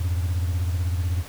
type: beating tone pair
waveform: sine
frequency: 86.1 / 102.1 Hz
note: F2 / G#2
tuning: -24 / -29 cents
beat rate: 16 Hz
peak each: -20 / -27 dBFS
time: 0-1.23 s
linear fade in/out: 10 ms
effects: tanh soft clip ceiling -19 dBFS + pink hiss -42 dBFS RMS until 1.28 s